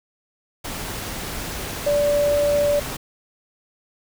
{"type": "tone in noise", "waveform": "sine", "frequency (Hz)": 581, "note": "D5", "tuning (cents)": -19, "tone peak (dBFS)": -16, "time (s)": [1.86, 2.8], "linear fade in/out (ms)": 10, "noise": "pink", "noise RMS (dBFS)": -30, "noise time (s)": [0.64, 2.97], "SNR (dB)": 11, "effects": []}